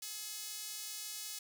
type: tone with high-pass filter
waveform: sawtooth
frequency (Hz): 425.3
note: G#4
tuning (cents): +41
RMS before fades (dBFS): -44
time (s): 0.02-1.39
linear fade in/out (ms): 5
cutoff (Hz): 5400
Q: 0.85
effects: none